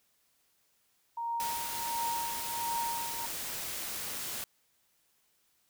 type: tone with tremolo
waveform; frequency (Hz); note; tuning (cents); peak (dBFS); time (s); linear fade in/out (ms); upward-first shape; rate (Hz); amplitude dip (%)
sine; 932.3; A#5; 0; -30; 1.17-3.26; 5; triangle; 1.4; 75
type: noise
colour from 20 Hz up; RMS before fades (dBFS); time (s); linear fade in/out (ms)
white; -38; 1.4-4.44; 0
effects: white hiss -72 dBFS RMS until 5.69 s